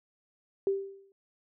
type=tone with exponential decay; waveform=sine; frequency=392 Hz; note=G4; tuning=in tune; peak=-22 dBFS; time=0.67-1.12 s; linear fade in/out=1 ms; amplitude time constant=96 ms; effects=none